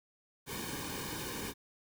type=noise with comb filter; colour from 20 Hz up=pink; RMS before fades=-40 dBFS; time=0.46-1.54 s; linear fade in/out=50 ms; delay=1.5 ms; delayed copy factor=-0.8; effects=none